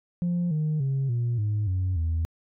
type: tone with pitch steps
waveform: sine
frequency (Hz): 174.8 / 153.94 / 135.57 / 119.39 / 105.14 / 92.6 / 81.55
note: F3 / D#3 / C#3 / A#2 / G#2 / F#2 / E2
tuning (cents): +2 / -18 / -38 / +42 / +22 / +2 / -18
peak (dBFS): -21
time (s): 0.22-2.25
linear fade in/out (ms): 0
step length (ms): 290
effects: tanh soft clip ceiling -21 dBFS